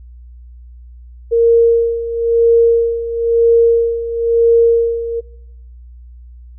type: tone with tremolo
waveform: sine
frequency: 464.1 Hz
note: A#4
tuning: 8 cents flat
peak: -6 dBFS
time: 1.31-5.21 s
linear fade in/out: 20 ms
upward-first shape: sine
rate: 1 Hz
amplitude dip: 75%
effects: noise-tail reverb RT60 0.8 s tail -22 dB re dry + added 60 Hz sine -34 dBFS peak until 6.58 s